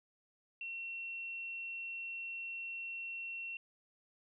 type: tone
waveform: sine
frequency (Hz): 2720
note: F7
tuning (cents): -46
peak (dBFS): -40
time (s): 0.61-3.57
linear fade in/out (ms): 2
effects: none